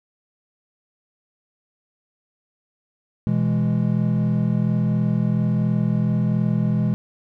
triangle chord, E major, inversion second, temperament equal, 123.47 / 164.81 / 207.7 Hz, B2 / E3 / G#3, 0 / 0 / 0 cents, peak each -20 dBFS, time 3.27-6.94 s, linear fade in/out 0 ms, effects none

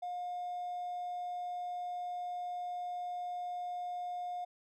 triangle tone with hard clipping, 714 Hz, F5, 38 cents sharp, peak -37 dBFS, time 0.02-4.45 s, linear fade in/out 10 ms, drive 4 dB, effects none

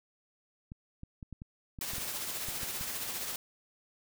clicks, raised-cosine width 5 ms, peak -31 dBFS, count 11, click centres 0.719 / 1.034 / 1.228 / 1.327 / 1.419 / 1.788 / 1.935 / 1.982 / 2.486 / 2.632 / 2.811 s
white noise with tremolo, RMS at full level -36 dBFS, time 1.81-3.36 s, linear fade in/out 2 ms, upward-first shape sine, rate 15 Hz, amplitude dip 35%
effects none

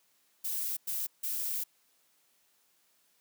violet noise bursts at uneven times, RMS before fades -34 dBFS, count 3, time 0.44-0.77 / 0.87-1.07 / 1.23-1.64 s, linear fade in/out 10 ms, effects white hiss -70 dBFS RMS until 3.2 s + high-pass 150 Hz 12 dB/octave

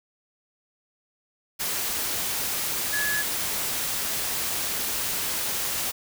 sine tone in noise, 1696 Hz, G#6, 36 cents sharp, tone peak -25 dBFS, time 2.92-3.23 s, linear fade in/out 20 ms, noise white, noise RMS -28 dBFS, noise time 1.59-5.92 s, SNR 0 dB, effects none

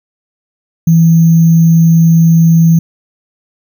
sine tone with sample-and-hold, 164.81 Hz, E3, in tune, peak -3 dBFS, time 0.87-2.79 s, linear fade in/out 5 ms, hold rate 6300 Hz, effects none

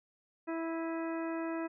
harmonic tone with a mistuned harmonic, 328.4 Hz, E4, 6 cents flat, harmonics 1 / 2 / 3 / 4 / 5 / 6 / 8, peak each -35 / -41 / -45 / -47 / -49 / -51 / -53 dBFS, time 0.47-1.68 s, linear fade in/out 20 ms, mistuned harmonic 8, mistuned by -78 cents, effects none

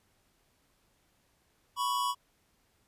square tone pair together, 987.8 / 1107.9 Hz, B5 / C#6, 0 / -1 cents, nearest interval major second, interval 199 cents, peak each -32 / -32 dBFS, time 1.76-2.15 s, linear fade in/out 50 ms, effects pink hiss -71 dBFS RMS until 2.87 s + resampled to 32000 Hz

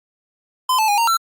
square tone with pitch steps, 1025 / 874 / 820 / 925 / 1344 Hz, C6 / A5 / G#5 / A#5 / E6, -36 / -12 / -22 / -14 / +33 cents, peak -15 dBFS, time 0.69-1.17 s, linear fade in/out 5 ms, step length 96 ms, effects Opus 48 kbps

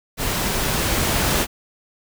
pink noise with level ramp, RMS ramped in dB -23 to -19 dBFS, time 0.17-1.47 s, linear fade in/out 50 ms, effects none

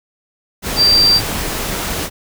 sine tone in noise, 4699 Hz, D8, in tune, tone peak -8 dBFS, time 0.76-1.21 s, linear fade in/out 50 ms, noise pink, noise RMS -21 dBFS, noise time 0.62-2.1 s, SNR +10 dB, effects none

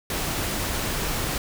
pink noise, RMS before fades -27 dBFS, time 0.1-1.38 s, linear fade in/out 2 ms, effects none

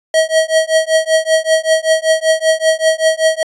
square tone with tremolo, 639 Hz, D#5, 46 cents sharp, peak -7 dBFS, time 0.14-3.43 s, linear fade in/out 2 ms, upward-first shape triangle, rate 5.2 Hz, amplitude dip 100%, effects resampled to 24000 Hz

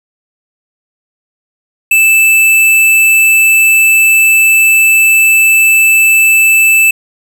square tone, 2637 Hz, E7, in tune, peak -5 dBFS, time 1.91-6.91 s, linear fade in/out 5 ms, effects none

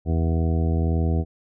harmonic tone, 81.8 Hz, E2, 13 cents flat, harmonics 1 / 2 / 3 / 4 / 5 / 6 / 8 / 9, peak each -20 / -26 / -30 / -32 / -34 / -36 / -38 / -39 dBFS, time 0.05-1.25 s, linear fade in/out 50 ms, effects none

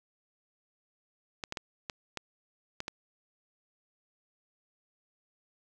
clicks, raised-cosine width 0.2 ms, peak -18 dBFS, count 7, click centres 1.438 / 1.524 / 1.572 / 1.898 / 2.173 / 2.804 / 2.881 s, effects none

